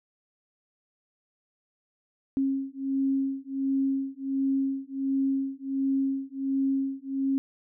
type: beating tone pair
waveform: sine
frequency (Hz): 270 / 271.4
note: C#4 / C#4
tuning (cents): -45 / -36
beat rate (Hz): 1.4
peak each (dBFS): -28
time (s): 2.37-7.38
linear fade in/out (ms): 0
effects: none